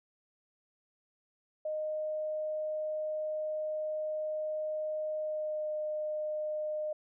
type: tone with pitch glide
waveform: sine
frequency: 617 to 611 Hz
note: D#5 to D#5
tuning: -15 to -32 cents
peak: -32 dBFS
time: 1.65-6.93 s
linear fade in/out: 5 ms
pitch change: -17 cents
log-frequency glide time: 5.18-5.72 s
effects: none